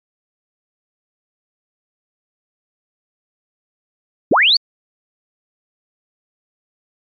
sine linear sweep, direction up, 151.1 to 4690 Hz, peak -9 dBFS, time 4.31-4.57 s, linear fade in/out 5 ms, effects MP3 64 kbps

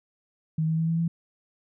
sine tone with pitch steps, 158.4 / 160.52 / 162.67 / 164.84 / 167.05 Hz, D#3 / E3 / E3 / E3 / E3, +31 / -46 / -23 / 0 / +23 cents, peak -22 dBFS, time 0.58-1.08 s, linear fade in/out 5 ms, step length 100 ms, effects none

